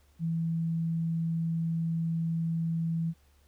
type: tone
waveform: sine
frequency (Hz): 164.7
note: E3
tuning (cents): -1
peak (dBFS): -27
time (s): 0.19-3.14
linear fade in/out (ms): 50
effects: added 71 Hz sine -61 dBFS peak until 3.47 s + pink hiss -68 dBFS RMS until 3.47 s